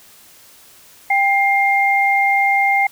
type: tone pair together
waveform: sine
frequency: 792 / 2114 Hz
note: G5 / C7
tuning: +18 / +17 cents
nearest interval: octave + perfect fourth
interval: 1699 cents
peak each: -15 dBFS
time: 1.1-2.87 s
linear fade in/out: 5 ms
effects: white hiss -46 dBFS RMS until 2.91 s